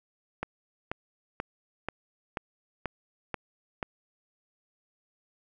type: click train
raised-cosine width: 0.5 ms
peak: -16 dBFS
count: 8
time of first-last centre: 0.43-3.828 s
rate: 2.06 Hz
effects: none